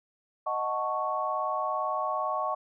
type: chord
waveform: sine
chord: D# half-diminished seventh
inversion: none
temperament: equal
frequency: 622.3 / 740 / 880 / 1108.7 Hz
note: D#5 / F#5 / A5 / C#6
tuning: 0 / 0 / 0 / 0 cents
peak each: -33 / -34 / -36 / -30 dBFS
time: 0.46-2.55 s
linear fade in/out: 10 ms
effects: none